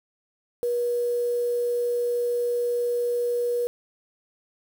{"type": "tone with quantisation", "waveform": "sine", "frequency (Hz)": 481.7, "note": "B4", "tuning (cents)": -43, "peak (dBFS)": -22, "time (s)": [0.63, 3.67], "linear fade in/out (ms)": 0, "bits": 7, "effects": []}